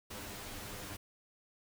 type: noise with comb filter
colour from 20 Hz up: pink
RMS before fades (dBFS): -45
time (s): 0.1-0.97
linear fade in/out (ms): 10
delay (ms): 9.9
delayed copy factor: +0.6
effects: none